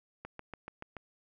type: click train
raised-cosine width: 0.5 ms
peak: -27 dBFS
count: 6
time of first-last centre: 0.25-0.967 s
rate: 6.97 Hz
effects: none